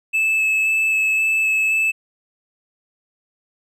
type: tone with vibrato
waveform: triangle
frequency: 2611 Hz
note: E7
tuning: 17 cents flat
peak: -14 dBFS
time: 0.13-1.92 s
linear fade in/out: 20 ms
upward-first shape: square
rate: 1.9 Hz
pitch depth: 8 cents each way
effects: none